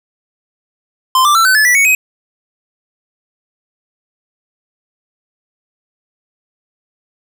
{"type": "tone with pitch steps", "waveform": "square", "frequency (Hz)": [1038, 1178.7, 1338.4, 1519.7, 1725.6, 1959.5, 2225, 2526], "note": ["C6", "D6", "E6", "F#6", "A6", "B6", "C#7", "D#7"], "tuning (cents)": [-14, 6, 26, 46, -34, -14, 6, 26], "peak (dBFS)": -8, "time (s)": [1.15, 1.95], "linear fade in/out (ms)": 2, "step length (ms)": 100, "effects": []}